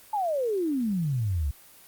sine exponential sweep, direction down, 880 to 66.1 Hz, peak -24 dBFS, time 0.13-1.51 s, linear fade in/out 5 ms, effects white hiss -52 dBFS RMS until 1.87 s + Opus 24 kbps

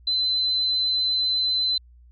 sine tone, 4046 Hz, B7, 41 cents sharp, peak -20 dBFS, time 0.07-1.78 s, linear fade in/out 5 ms, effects added 60 Hz sine -48 dBFS peak until 2.11 s

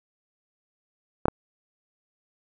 clicks, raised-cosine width 1 ms, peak -6 dBFS, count 2, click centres 1.256 / 1.283 s, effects none

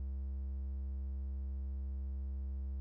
triangle tone, 67 Hz, C2, 42 cents sharp, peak -35 dBFS, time 0-2.8 s, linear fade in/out 0 ms, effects none

